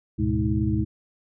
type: tone cluster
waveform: sine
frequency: 74.6 / 106.8 / 124.7 / 211.3 / 318.5 Hz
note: D2 / G#2 / B2 / G#3 / D#4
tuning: +28 / +49 / +17 / +30 / +41 cents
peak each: -27 dBFS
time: 0.18-0.85 s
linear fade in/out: 20 ms
effects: none